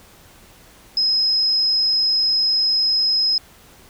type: tone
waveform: sine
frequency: 5110 Hz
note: D#8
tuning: 45 cents sharp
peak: -15 dBFS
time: 0.97-3.38 s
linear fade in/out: 2 ms
effects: pink hiss -48 dBFS RMS until 3.89 s